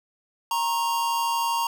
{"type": "tone pair together", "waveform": "square", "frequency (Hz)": [932.3, 1084.8], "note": ["A#5", "C#6"], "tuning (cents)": [0, -38], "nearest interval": "minor third", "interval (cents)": 262, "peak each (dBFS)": [-24, -31], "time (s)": [0.51, 1.67], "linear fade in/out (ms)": 2, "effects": []}